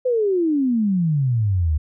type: exponential sweep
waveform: sine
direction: down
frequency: 518 to 72.5 Hz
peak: -16 dBFS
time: 0.05-1.78 s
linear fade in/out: 10 ms
effects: none